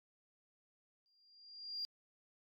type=tone with exponential growth; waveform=sine; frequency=4786 Hz; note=D8; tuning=32 cents sharp; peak=-36 dBFS; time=1.06-1.85 s; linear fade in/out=0 ms; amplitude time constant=170 ms; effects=tanh soft clip ceiling -32 dBFS + AAC 64 kbps